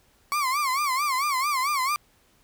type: tone with vibrato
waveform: 35% pulse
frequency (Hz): 1106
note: C#6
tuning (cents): -4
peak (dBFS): -21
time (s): 0.32-1.96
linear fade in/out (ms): 0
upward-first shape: sine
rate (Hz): 4.5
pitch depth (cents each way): 150
effects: pink hiss -62 dBFS RMS until 2.43 s

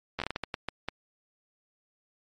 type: slowing click train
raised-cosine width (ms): 0.3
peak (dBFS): -15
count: 11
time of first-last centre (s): 0.19-0.886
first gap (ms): 11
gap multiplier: 1.38
effects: MP3 48 kbps

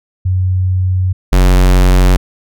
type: tone pair in turn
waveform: sine / square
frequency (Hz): 92.5 / 45.86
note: F#2 / F#1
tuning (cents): 0 / -15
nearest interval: octave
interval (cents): 1215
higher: first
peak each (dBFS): -10 / -6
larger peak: second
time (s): 0.25-1.13 / 1.32-2.17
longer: first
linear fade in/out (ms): 10
effects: none

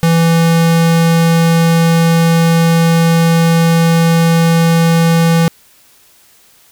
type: tone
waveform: square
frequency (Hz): 166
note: E3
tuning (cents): +12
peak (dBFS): -8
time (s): 0.03-5.48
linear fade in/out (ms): 0
effects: white hiss -47 dBFS RMS until 6.71 s

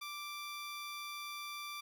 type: tone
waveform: 15% pulse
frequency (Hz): 1174.7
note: D6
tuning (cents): 0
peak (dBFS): -36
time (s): 0.01-1.81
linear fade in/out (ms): 10
effects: none

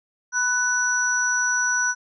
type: tone cluster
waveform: sine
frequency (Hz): 992 / 1489 / 5880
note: B5 / F#6 / F#8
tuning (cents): +7 / +11 / -12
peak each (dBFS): -30 / -21 / -24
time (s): 0.32-1.95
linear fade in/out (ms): 50
effects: none

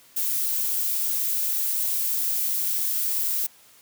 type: noise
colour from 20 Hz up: violet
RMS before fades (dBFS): -25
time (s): 0.16-3.47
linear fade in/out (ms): 10
effects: white hiss -54 dBFS RMS until 3.81 s + high-pass 80 Hz 12 dB/octave

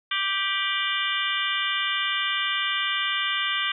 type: harmonic tone with a mistuned harmonic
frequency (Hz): 392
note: G4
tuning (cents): 0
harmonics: 3 / 4 / 5 / 6 / 7 / 8 / 9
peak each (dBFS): -31 / -31 / -31 / -31 / -31 / -31 / -31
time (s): 0.11-3.72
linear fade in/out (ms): 5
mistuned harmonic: 7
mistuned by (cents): +79
effects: none

